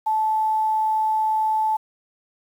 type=tone with quantisation; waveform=sine; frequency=871 Hz; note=A5; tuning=18 cents flat; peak=-18 dBFS; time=0.06-1.77 s; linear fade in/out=10 ms; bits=8; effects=none